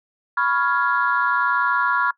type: chord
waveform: sine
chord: C# dominant seventh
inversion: third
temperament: equal with one note detuned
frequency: 987.8 / 1108.7 / 1396.9 / 1669.9 Hz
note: B5 / C#6 / E#6 / G#6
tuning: 0 / 0 / 0 / +9 cents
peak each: -23 / -23 / -20 / -24 dBFS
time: 0.37-2.11 s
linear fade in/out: 5 ms
effects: noise-tail reverb RT60 0.1 s tail -22 dB re dry + tanh soft clip ceiling -8 dBFS